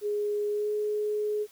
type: tone with pitch glide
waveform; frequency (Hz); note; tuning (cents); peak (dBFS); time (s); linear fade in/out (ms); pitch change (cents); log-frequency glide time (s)
sine; 415.3 to 421.1; G#4 to G#4; 0 to +24; -26; 0.01-1.47; 50; +24; 0.5-0.73
effects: white hiss -57 dBFS RMS until 1.51 s